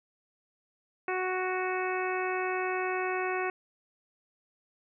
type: harmonic tone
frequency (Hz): 370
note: F#4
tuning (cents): 0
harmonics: 1 / 2 / 3 / 4 / 5 / 6 / 7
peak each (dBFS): -32 / -35 / -37 / -38 / -39 / -40 / -40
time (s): 1.08-3.5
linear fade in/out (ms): 2
effects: none